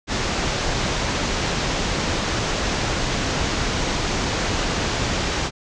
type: low-pass noise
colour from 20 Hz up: pink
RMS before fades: -23 dBFS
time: 0.07-5.51 s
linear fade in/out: 50 ms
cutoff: 7000 Hz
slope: 48 dB/octave
effects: none